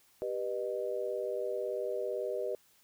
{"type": "chord", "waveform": "sine", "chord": "G augmented", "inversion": "none", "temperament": "just", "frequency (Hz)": [392, 490, 612.5], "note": ["G4", "B4", "D#5"], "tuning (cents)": [0, -14, -27], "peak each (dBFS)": [-37, -36, -37], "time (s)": [0.22, 2.55], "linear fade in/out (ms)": 0, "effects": ["white hiss -66 dBFS RMS until 2.83 s"]}